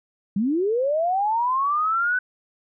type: linear sweep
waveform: sine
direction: up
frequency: 185 to 1513 Hz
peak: -19 dBFS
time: 0.36-2.19 s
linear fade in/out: 5 ms
effects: none